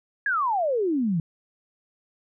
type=exponential sweep; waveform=sine; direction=down; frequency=1704 to 155.56 Hz; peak=-21 dBFS; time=0.26-1.2 s; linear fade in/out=2 ms; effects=none